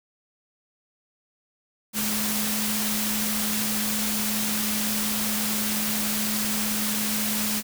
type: tone in noise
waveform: sine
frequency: 213 Hz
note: G#3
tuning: 44 cents sharp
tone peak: -29 dBFS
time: 1.93-7.63 s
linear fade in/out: 50 ms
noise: white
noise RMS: -27 dBFS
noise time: 1.93-7.63 s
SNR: -5 dB
effects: none